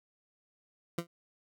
20% pulse tone with exponential decay, 170.4 Hz, F3, 42 cents flat, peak -23 dBFS, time 0.98-1.07 s, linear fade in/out 5 ms, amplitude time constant 19 ms, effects none

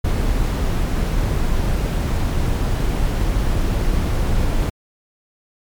brown noise, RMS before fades -18 dBFS, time 0.04-4.7 s, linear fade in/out 10 ms, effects MP3 96 kbps

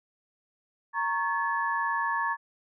sine tone cluster, 927 / 1105 / 1720 Hz, A#5 / C#6 / A6, -10 / -6 / -40 cents, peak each -30 dBFS, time 0.93-2.37 s, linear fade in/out 50 ms, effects none

